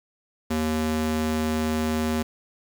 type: tone with high-pass filter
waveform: square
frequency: 78.1 Hz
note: D#2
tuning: 7 cents sharp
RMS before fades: -25 dBFS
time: 0.5-2.23 s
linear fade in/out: 10 ms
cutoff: 170 Hz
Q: 1.9
effects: 7-bit